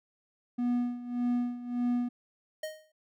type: tone with tremolo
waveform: triangle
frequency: 243.4 Hz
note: B3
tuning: 25 cents flat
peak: -23 dBFS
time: 0.58-2.09 s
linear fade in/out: 10 ms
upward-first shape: sine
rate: 1.7 Hz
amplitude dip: 80%
type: tone with exponential decay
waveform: square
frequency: 622.3 Hz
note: D#5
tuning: in tune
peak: -32 dBFS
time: 2.63-2.92 s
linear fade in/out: 5 ms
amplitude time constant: 62 ms
effects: none